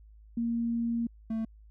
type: tone pair in turn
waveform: sine / triangle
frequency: 233.1 / 222.9 Hz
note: A#3 / A3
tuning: 0 / +23 cents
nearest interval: minor second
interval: 77 cents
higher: first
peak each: -27 dBFS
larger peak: neither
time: 0.37-1.07 / 1.3-1.45 s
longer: first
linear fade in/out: 5 ms
effects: added 53 Hz sine -51 dBFS peak until 1.7 s